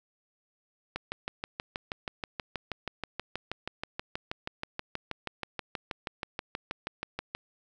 click train, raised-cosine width 0.3 ms, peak -17 dBFS, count 41, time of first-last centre 0.96-7.35 s, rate 6.26 Hz, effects none

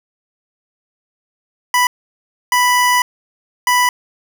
25% pulse tone bursts at uneven times, 987.8 Hz, B5, in tune, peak -7 dBFS, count 3, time 1.74-1.87 / 2.52-3.02 / 3.67-3.89 s, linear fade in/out 2 ms, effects none

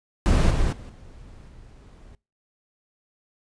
brown noise with level steps, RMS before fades -17 / -22 / -39 / -45 / -47 dBFS, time 0.26-2.15 s, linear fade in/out 0 ms, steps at 0.5 / 0.72 / 0.89 / 1.48 s, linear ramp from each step 10 ms, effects noise-tail reverb RT60 0.3 s tail -24 dB re dry + resampled to 22050 Hz

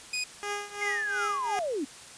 20% pulse tone, 2489 Hz, D#7, in tune, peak -24 dBFS, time 0.13-0.24 s, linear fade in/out 5 ms
10% pulse tone with tremolo, 409.6 Hz, G#4, 24 cents flat, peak -21 dBFS, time 0.43-1.59 s, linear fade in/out 0 ms, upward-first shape triangle, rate 2.8 Hz, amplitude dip 90%
sine linear sweep, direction down, 2128 to 251 Hz, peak -28 dBFS, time 0.81-1.85 s, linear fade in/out 10 ms
effects white hiss -47 dBFS RMS until 2.17 s + resampled to 22050 Hz

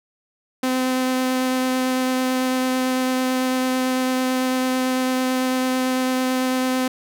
sawtooth tone with vibrato, 257 Hz, C4, 31 cents flat, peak -15 dBFS, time 0.63-6.88 s, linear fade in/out 5 ms, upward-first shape sine, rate 9 Hz, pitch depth 8 cents each way, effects none

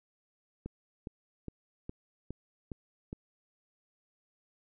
click train, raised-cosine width 3 ms, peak -26 dBFS, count 7, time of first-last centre 0.66-3.129 s, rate 2.43 Hz, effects none

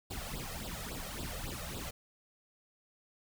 pink noise with flanger, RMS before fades -41 dBFS, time 0.1-1.91 s, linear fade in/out 10 ms, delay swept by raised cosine 0.23 to 1.63 ms, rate 3.6 Hz, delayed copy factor +0.85, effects none

